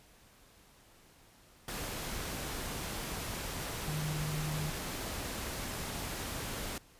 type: tone in noise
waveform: sine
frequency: 152.1 Hz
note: D#3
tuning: 39 cents flat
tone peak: -34 dBFS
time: 3.88-4.7 s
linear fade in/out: 2 ms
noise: pink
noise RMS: -39 dBFS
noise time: 1.68-6.78 s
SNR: +2 dB
effects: pink hiss -61 dBFS RMS until 6.99 s + resampled to 32000 Hz